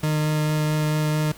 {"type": "tone with vibrato", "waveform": "40% pulse", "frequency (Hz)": 153, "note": "D#3", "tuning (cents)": -29, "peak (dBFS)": -19, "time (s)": [0.03, 1.32], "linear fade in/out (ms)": 5, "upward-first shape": "sine", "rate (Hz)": 4.5, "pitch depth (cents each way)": 8, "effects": ["pink hiss -45 dBFS RMS until 1.37 s"]}